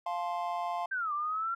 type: chord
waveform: triangle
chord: F major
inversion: none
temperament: just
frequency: 698.5 / 873.1 / 1047.7 Hz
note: F5 / A5 / C6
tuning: 0 / -14 / +2 cents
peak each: -32 / -36 / -35 dBFS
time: 0.06-0.86 s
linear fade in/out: 5 ms
type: linear two-way sweep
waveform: sine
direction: down then up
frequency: 1595 to 1165 to 1377 Hz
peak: -30 dBFS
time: 0.91-1.55 s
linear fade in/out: 10 ms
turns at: 1.13 s
effects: none